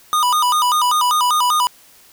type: tone with vibrato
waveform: square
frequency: 1100 Hz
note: C#6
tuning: 14 cents flat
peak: -14 dBFS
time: 0.13-1.67 s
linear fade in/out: 0 ms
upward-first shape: square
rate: 5.1 Hz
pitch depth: 190 cents each way
effects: white hiss -48 dBFS RMS until 2.12 s